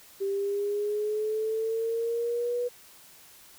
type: exponential sweep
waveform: sine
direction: up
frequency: 391.3 to 490 Hz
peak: -26 dBFS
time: 0.2-2.69 s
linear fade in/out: 20 ms
effects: white hiss -53 dBFS RMS until 3.58 s